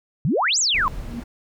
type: exponential two-way sweep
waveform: sine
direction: up then down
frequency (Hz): 121.6 to 8070 to 980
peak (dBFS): -17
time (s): 0.25-0.88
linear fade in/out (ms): 0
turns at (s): 0.59
type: noise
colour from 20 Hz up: brown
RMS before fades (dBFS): -32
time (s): 0.74-1.24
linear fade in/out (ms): 10
type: tone with exponential growth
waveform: sine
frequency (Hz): 235.4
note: A#3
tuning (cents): +17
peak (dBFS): -24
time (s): 0.94-1.2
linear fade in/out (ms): 5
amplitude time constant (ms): 56
effects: none